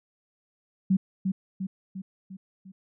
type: tone with echo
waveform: sine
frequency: 190 Hz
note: F#3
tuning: 46 cents sharp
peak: -18 dBFS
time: 0.9-0.97 s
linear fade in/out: 10 ms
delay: 350 ms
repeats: 5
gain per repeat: -5 dB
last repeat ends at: 2.72 s
effects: none